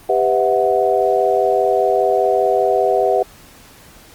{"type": "tone cluster", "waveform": "sine", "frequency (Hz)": [396.6, 496.6, 649, 734], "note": ["G4", "B4", "E5", "F#5"], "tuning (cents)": [20, 9, -27, -14], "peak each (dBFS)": -18, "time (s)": [0.09, 3.23], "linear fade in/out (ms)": 5, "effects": ["pink hiss -44 dBFS RMS until 4.14 s", "Opus 32 kbps"]}